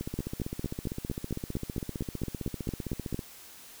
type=two click trains; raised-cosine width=3 ms; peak=-21 / -18 dBFS; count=50 / 14; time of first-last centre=0.01-3.192 / 0.19-3.145 s; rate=15.4 / 4.4 Hz; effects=white hiss -50 dBFS RMS until 3.8 s